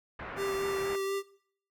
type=low-pass noise; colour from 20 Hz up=white; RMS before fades=-41 dBFS; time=0.19-0.96 s; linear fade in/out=5 ms; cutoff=1900 Hz; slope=24 dB/octave
type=tone with vibrato; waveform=square; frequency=392 Hz; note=G4; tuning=in tune; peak=-31 dBFS; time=0.36-1.23 s; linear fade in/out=50 ms; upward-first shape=triangle; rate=4.1 Hz; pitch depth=17 cents each way
effects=noise-tail reverb RT60 0.6 s tail -19 dB re dry